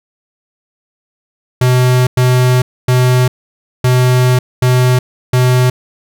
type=tone bursts at uneven times; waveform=square; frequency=126.2 Hz; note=B2; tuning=38 cents sharp; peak=-8 dBFS; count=6; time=1.61-2.07 / 2.17-2.62 / 2.88-3.28 / 3.84-4.39 / 4.62-4.99 / 5.33-5.7 s; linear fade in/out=5 ms; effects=none